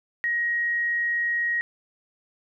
sine tone, 1888 Hz, A#6, 22 cents sharp, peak -22 dBFS, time 0.24-1.61 s, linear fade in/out 0 ms, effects none

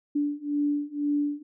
sine beating tone pair, 290 / 292 Hz, D4 / D4, -22 / -10 cents, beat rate 2 Hz, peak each -28 / -27 dBFS, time 0.15-1.43 s, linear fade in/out 10 ms, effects none

